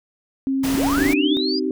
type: tone with pitch glide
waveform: sine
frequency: 268.5 to 296.2 Hz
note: C4 to D4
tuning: +45 to +15 cents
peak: -18 dBFS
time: 0.47-1.37 s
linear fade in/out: 0 ms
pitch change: +170 cents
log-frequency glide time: 0.68-1.26 s
type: noise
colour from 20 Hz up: pink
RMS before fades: -27 dBFS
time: 0.63-1.14 s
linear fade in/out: 10 ms
type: linear sweep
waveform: sine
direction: up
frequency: 69.3 to 5000 Hz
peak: -23 dBFS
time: 0.73-1.6 s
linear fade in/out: 20 ms
type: chord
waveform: sine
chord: C minor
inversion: none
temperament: equal with one note detuned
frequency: 261.6 / 311.1 / 382.4 Hz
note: C4 / Eb4 / G4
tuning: 0 / 0 / -43 cents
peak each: -24 dBFS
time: 0.98-1.71 s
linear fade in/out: 2 ms
effects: none